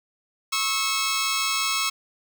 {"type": "tone pair together", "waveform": "10% pulse", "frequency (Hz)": [1095.1, 1301], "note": ["C#6", "E6"], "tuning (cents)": [-21, -23], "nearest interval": "minor third", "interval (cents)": 298, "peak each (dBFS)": -17, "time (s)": [0.52, 1.9], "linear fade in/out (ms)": 10, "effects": []}